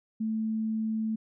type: tone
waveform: sine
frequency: 220 Hz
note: A3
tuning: in tune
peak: -27 dBFS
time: 0.2-1.16 s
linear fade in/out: 10 ms
effects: none